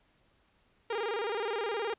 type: tone with vibrato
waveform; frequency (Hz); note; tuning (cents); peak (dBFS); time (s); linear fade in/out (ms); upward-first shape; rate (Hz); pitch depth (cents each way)
sawtooth; 434.2; A4; -23; -27; 0.9-1.94; 5; square; 19; 120
effects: pink hiss -69 dBFS RMS until 1.98 s + resampled to 8000 Hz